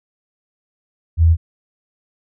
sine tone, 82.41 Hz, E2, in tune, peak -8 dBFS, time 1.17-1.37 s, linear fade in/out 50 ms, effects none

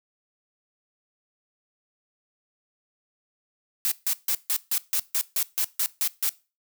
blue noise bursts, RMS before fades -24 dBFS, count 12, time 3.85-6.292 s, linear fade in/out 0 ms, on 66 ms, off 150 ms, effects noise-tail reverb RT60 0.3 s tail -20 dB re dry

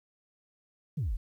sine exponential sweep, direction down, 174.61 to 34.65 Hz, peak -27 dBFS, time 0.97-1.17 s, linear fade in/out 10 ms, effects tanh soft clip ceiling -25 dBFS + 11-bit

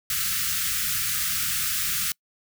white band-stop noise, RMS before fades -26 dBFS, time 0.1-2.12 s, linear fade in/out 2 ms, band 210 to 1200 Hz, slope 96 dB/octave, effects noise-tail reverb RT60 0.1 s tail -26 dB re dry

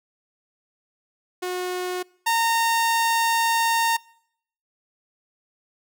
sawtooth tone pair in turn, 363 / 918.1 Hz, F#4 / A#5, -33 / -27 cents, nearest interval octave + major third, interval 1606 cents, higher second, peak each -22 / -15 dBFS, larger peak second, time 1.42-2.03 / 2.26-3.97 s, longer second, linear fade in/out 10 ms, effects noise-tail reverb RT60 0.7 s tail -25 dB re dry

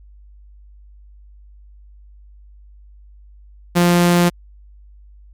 sawtooth tone, 174.61 Hz, F3, in tune, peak -7 dBFS, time 3.75-4.3 s, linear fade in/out 20 ms, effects added 50 Hz sine -41 dBFS peak until 5.33 s + MP3 96 kbps

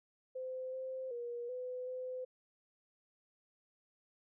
sine tone with pitch steps, 515 / 521 / 477.7 / 503 / 509 Hz, C5 / C5 / A#4 / B4 / C5, -28 / -7 / +42 / +32 / -48 cents, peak -39 dBFS, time 0.35-2.25 s, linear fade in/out 10 ms, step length 380 ms, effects none

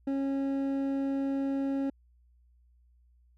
triangle tone pair together, 273.7 / 547.4 Hz, C#4 / C#5, -22 / -22 cents, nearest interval octave, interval 1200 cents, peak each -26 / -37 dBFS, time 0.07-1.9 s, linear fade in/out 5 ms, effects added 60 Hz sine -60 dBFS peak until 3.37 s

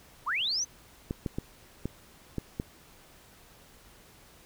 sine linear sweep, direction up, 862 to 6272 Hz, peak -27 dBFS, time 0.26-0.65 s, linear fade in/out 20 ms
clicks, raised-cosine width 3 ms, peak -18 dBFS, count 6, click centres 1.109 / 1.262 / 1.385 / 1.856 / 2.383 / 2.599 s
effects pink hiss -56 dBFS RMS until 4.45 s

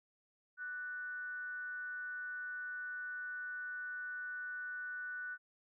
sine tone with frequency modulation, 1484 Hz, F#6, 5 cents sharp, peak -40 dBFS, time 0.57-5.38 s, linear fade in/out 50 ms, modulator 308 Hz, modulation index 0.23, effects none

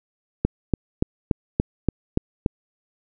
click train, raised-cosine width 3 ms, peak -5 dBFS, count 8, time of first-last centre 0.45-2.461 s, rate 3.48 Hz, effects none

